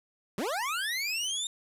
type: linear sweep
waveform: 25% pulse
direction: up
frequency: 164.81 to 3685 Hz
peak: -26 dBFS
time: 0.38-1.47 s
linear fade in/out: 2 ms
effects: resampled to 32000 Hz + 9-bit